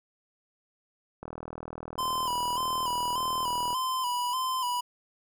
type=click train; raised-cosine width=1 ms; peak=-25 dBFS; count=101; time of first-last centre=1.23-3.73 s; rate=40 Hz
type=tone with vibrato; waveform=square; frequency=1005 Hz; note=B5; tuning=30 cents sharp; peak=-28 dBFS; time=1.98-4.81 s; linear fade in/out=10 ms; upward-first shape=square; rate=1.7 Hz; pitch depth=46 cents each way
effects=none